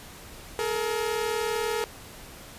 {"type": "tone pair together", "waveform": "sawtooth", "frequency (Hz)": [426.2, 466.2], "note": ["G#4", "A#4"], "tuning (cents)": [45, 0], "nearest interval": "major second", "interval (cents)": 155, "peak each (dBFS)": -25, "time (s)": [0.59, 1.84], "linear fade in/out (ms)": 0, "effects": ["pink hiss -45 dBFS RMS until 2.58 s", "resampled to 32000 Hz"]}